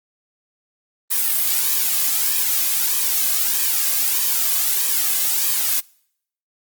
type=noise with flanger; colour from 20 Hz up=blue; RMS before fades=-19 dBFS; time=1.1-5.81 s; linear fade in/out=20 ms; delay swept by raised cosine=1.4 to 2.19 ms; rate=1.6 Hz; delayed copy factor=-0.6; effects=noise-tail reverb RT60 0.7 s tail -26 dB re dry + Opus 32 kbps